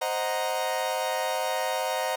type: chord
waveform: 40% pulse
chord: C half-diminished seventh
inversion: none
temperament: equal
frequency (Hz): 523.3 / 622.3 / 740 / 932.3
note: C5 / Eb5 / Gb5 / Bb5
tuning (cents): 0 / 0 / 0 / 0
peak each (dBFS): -31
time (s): 0.01-2.16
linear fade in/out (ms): 10
effects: none